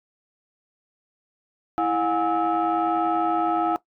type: tone cluster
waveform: sine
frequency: 329.3 / 718 / 819 / 1297 Hz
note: E4 / F5 / G#5 / E6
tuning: -2 / +48 / -24 / -28 cents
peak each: -24 / -23 / -26 / -26 dBFS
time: 1.78-3.76 s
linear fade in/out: 0 ms
effects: noise-tail reverb RT60 0.1 s tail -18 dB re dry + tanh soft clip ceiling -14 dBFS